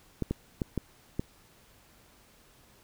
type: clicks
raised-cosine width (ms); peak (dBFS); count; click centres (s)
3; -16; 5; 0.223 / 0.31 / 0.618 / 0.777 / 1.195
effects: pink hiss -60 dBFS RMS until 2.83 s